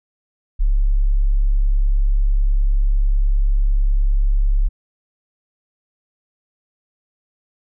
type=tone; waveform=sine; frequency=34.65 Hz; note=C#1; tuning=in tune; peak=-12 dBFS; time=0.59-4.69 s; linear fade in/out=20 ms; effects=none